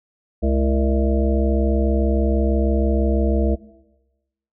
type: harmonic tone with a mistuned harmonic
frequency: 66.2 Hz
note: C2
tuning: 21 cents sharp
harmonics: 1 / 3 / 5 / 7 / 9 / 10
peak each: -18 / -23 / -25 / -26 / -28 / -28 dBFS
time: 0.42-3.56 s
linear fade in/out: 20 ms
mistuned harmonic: 3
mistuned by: +120 cents
effects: noise-tail reverb RT60 1.0 s tail -18 dB re dry